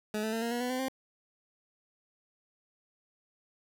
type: tone with pitch steps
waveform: 20% pulse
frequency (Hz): 212.7 / 219.3 / 226.1 / 233.2 / 240.4 / 247.9 / 255.6 / 263.5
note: G#3 / A3 / A3 / A#3 / B3 / B3 / C4 / C4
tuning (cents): +42 / -6 / +47 / +1 / -46 / +7 / -40 / +12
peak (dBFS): -26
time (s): 0.14-0.884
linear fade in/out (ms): 2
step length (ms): 93
effects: none